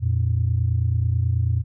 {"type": "tone pair together", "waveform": "sine", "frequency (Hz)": [87.31, 116.54], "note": ["F2", "A#2"], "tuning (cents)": [0, 0], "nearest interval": "perfect fourth", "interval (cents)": 500, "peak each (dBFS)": -20, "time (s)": [0, 1.64], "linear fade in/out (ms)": 50, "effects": ["tanh soft clip ceiling -11 dBFS"]}